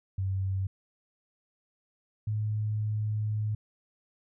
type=tone pair in turn; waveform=sine; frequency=95.8 / 106.88 Hz; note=G2 / A2; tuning=-39 / -50 cents; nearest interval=major second; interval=189 cents; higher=second; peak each=-27 dBFS; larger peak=neither; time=0.18-0.67 / 2.27-3.55 s; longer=second; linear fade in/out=5 ms; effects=none